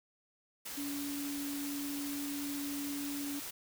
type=tone in noise; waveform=sine; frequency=284.6 Hz; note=C#4; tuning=46 cents sharp; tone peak=-37 dBFS; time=0.77-3.4 s; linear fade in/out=10 ms; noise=white; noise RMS=-43 dBFS; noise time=0.65-3.51 s; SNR=+3 dB; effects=none